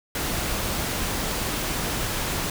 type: noise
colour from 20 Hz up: pink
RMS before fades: -27 dBFS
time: 0.15-2.5 s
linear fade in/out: 2 ms
effects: none